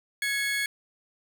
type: tone pair together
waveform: 35% pulse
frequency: 1675 / 2191 Hz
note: G#6 / C#7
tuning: +14 / -21 cents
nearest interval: perfect fourth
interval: 465 cents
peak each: -27 dBFS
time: 0.22-0.66 s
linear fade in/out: 2 ms
effects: none